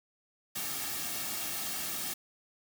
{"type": "noise with comb filter", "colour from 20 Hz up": "white", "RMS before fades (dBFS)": -36, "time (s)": [0.55, 2.14], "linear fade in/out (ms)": 10, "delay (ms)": 2, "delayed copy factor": -0.6, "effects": []}